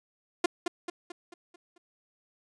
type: tone with echo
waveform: sawtooth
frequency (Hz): 349.2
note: F4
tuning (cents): 0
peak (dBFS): -17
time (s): 0.44-0.46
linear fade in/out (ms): 5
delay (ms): 220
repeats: 6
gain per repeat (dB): -6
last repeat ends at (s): 1.78
effects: resampled to 22050 Hz